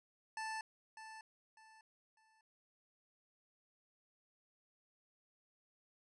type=tone with echo; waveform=25% pulse; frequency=880 Hz; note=A5; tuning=in tune; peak=-37 dBFS; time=0.37-0.61 s; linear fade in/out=2 ms; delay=600 ms; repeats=3; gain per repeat=-10 dB; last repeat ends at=2.41 s; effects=resampled to 22050 Hz